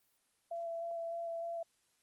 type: tone with vibrato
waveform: sine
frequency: 673 Hz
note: E5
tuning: 36 cents sharp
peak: -37 dBFS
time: 0.51-1.63 s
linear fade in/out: 5 ms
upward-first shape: square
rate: 3.3 Hz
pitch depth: 11 cents each way
effects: white hiss -75 dBFS RMS until 2.02 s + Opus 24 kbps